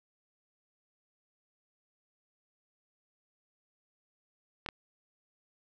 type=clicks; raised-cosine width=0.3 ms; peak=-20 dBFS; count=2; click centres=4.662 / 4.688 s; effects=none